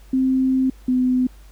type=tone pair in turn; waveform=sine; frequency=261.6 / 253.6 Hz; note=C4 / B3; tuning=0 / +46 cents; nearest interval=minor second; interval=54 cents; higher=first; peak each=-15 dBFS; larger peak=neither; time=0.13-0.7 / 0.88-1.27 s; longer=first; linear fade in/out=5 ms; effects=added 50 Hz sine -42 dBFS peak until 1.51 s + pink hiss -54 dBFS RMS until 1.51 s